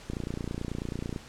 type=click train; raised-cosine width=3 ms; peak=-20 dBFS; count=32; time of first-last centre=0.1-1.162 s; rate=29.2 Hz; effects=pink hiss -49 dBFS RMS until 1.28 s + low-pass 8000 Hz 12 dB/octave